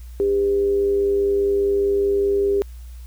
sine tone with amplitude modulation, 400.1 Hz, G4, 35 cents sharp, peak -14 dBFS, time 0.2-2.62 s, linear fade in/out 0 ms, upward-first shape sine, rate 105 Hz, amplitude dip 40%, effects added 60 Hz sine -34 dBFS peak until 3.06 s + white hiss -54 dBFS RMS until 3.06 s

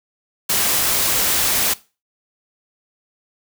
white noise, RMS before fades -18 dBFS, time 0.49-1.74 s, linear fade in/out 10 ms, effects noise-tail reverb RT60 0.3 s tail -19 dB re dry

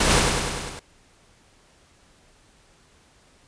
pink noise with echo, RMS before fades -19 dBFS, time 0-0.2 s, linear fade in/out 5 ms, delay 99 ms, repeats 6, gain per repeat -3 dB, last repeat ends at 0.794 s, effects pink hiss -57 dBFS RMS until 3.47 s + resampled to 22050 Hz

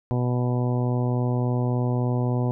harmonic tone, 123.47 Hz, B2, in tune, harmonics 1 / 2 / 3 / 4 / 5 / 6 / 7 / 8, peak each -22 / -28 / -32 / -34 / -36 / -38 / -39 / -40 dBFS, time 0.11-2.51 s, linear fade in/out 0 ms, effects none

